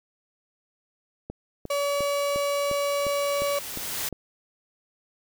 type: click train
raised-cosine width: 2 ms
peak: -21 dBFS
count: 9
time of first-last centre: 1.3-4.127 s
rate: 2.83 Hz
type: noise with exponential growth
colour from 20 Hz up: white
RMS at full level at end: -29 dBFS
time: 1.65-4.09 s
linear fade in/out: 5 ms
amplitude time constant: 530 ms
type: tone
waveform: 35% pulse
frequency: 569 Hz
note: C#5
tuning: 45 cents sharp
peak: -22 dBFS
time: 1.7-3.59 s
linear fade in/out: 5 ms
effects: none